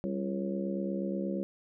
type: harmonic tone with a mistuned harmonic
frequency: 68.4 Hz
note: C#2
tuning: 23 cents flat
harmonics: 3 / 4 / 5 / 6 / 7 / 8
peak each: -33 / -41 / -37 / -45 / -44 / -39 dBFS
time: 0.04-1.43 s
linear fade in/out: 0 ms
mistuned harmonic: 3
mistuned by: -88 cents
effects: none